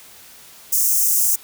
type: high-pass noise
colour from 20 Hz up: white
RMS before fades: -17 dBFS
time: 0.72-1.36 s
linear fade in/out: 10 ms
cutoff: 5900 Hz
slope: 48 dB/octave
effects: white hiss -44 dBFS RMS until 1.43 s